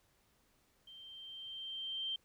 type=tone with level ramp; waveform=sine; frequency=3141 Hz; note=G7; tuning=3 cents sharp; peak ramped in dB=-52 to -35 dBFS; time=0.87-2.16 s; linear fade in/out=5 ms; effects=pink hiss -73 dBFS RMS until 2.24 s